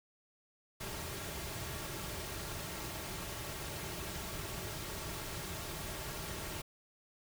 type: noise with comb filter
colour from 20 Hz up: pink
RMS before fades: -42 dBFS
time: 0.8-6.62 s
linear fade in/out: 10 ms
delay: 4 ms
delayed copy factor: -0.5
effects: none